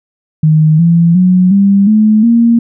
sine tone with pitch steps, 155.56 / 168.66 / 182.87 / 198.27 / 215 / 233.1 Hz, D#3 / E3 / F#3 / G3 / A3 / A#3, 0 / +40 / -20 / +20 / -40 / 0 cents, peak -4 dBFS, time 0.43-2.59 s, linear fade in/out 5 ms, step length 360 ms, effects none

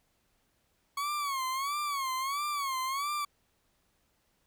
40% pulse tone with vibrato, 1108.7 Hz, C#6, in tune, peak -30 dBFS, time 0.97-3.25 s, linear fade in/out 5 ms, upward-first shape sine, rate 1.5 Hz, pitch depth 120 cents each way, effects pink hiss -73 dBFS RMS until 4.46 s

